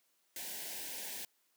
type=band-stop noise; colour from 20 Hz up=white; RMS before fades=-43 dBFS; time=0.36-1.25 s; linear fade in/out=2 ms; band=980 to 1500 Hz; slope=96 dB/octave; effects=white hiss -75 dBFS RMS until 1.56 s + high-pass 200 Hz 12 dB/octave